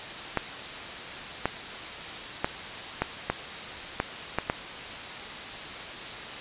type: clicks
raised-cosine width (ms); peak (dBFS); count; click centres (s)
0.5; -9; 8; 0.373 / 1.456 / 2.445 / 3.02 / 3.3 / 4.001 / 4.386 / 4.499
effects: white hiss -37 dBFS RMS until 6.4 s + resampled to 8000 Hz